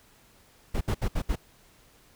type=noise bursts; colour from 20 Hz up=brown; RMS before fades=-26 dBFS; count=5; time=0.74-1.358 s; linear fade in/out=10 ms; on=70 ms; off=67 ms; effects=pink hiss -59 dBFS RMS until 2.15 s